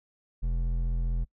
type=tone with hard clipping; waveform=sine; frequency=42.36 Hz; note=E1; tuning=48 cents sharp; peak=-27 dBFS; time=0.42-1.25 s; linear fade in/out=20 ms; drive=8 dB; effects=noise-tail reverb RT60 0.1 s tail -24 dB re dry